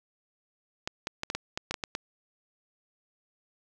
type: clicks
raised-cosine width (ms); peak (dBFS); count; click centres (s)
0.2; -14; 10; 0.875 / 1.071 / 1.234 / 1.301 / 1.35 / 1.575 / 1.71 / 1.742 / 1.838 / 1.951
effects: none